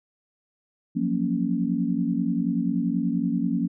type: chord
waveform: sine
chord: Gb major seventh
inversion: third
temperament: equal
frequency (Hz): 174.61 / 185 / 233.1 / 277.2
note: F3 / Gb3 / Bb3 / Db4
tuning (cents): 0 / 0 / 0 / 0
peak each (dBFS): -28 / -29 / -26 / -27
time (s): 0.95-3.68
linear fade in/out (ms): 20
effects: none